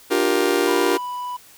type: chord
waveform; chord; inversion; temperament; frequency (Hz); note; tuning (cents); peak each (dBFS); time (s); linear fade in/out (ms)
40% pulse; G minor seventh; second; just; 294 / 352.8 / 392 / 470.4; D4 / F4 / G4 / Bb4; +2 / +18 / 0 / +16; -24 / -21 / -21 / -22; 0.1-0.98; 20
type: tone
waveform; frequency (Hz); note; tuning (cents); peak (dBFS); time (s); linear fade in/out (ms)
triangle; 987.8; B5; 0; -24; 0.67-1.37; 10
effects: white hiss -48 dBFS RMS until 1.57 s